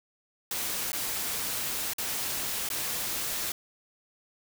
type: noise with dropouts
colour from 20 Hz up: white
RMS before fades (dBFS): -32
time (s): 0.51-3.52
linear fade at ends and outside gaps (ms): 2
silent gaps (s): 0.919-0.93 / 1.935-1.983 / 2.689-2.701
effects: none